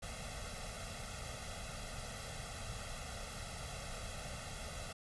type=noise with comb filter; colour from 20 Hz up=pink; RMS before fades=-45 dBFS; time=0.02-4.93 s; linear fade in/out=10 ms; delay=1.5 ms; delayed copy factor=+0.9; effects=resampled to 24000 Hz